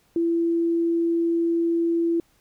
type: tone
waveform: sine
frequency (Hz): 335.9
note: E4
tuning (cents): +33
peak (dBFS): -19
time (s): 0.16-2.2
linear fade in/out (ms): 2
effects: pink hiss -63 dBFS RMS until 2.4 s